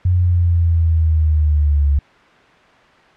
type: linear sweep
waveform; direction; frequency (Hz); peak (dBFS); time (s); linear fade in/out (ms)
sine; down; 90.9 to 70.1; -11; 0.05-1.99; 5
effects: white hiss -47 dBFS RMS until 3.16 s + low-pass 2000 Hz 12 dB/octave